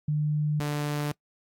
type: tone pair in turn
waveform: sine / sawtooth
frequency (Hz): 150.1 / 147.27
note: D3 / D3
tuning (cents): +38 / +5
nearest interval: unison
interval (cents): 33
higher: first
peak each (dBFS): -23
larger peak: neither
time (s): 0.08-0.6 / 0.6-1.12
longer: neither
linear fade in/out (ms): 5
effects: noise-tail reverb RT60 0.1 s tail -24 dB re dry + AAC 64 kbps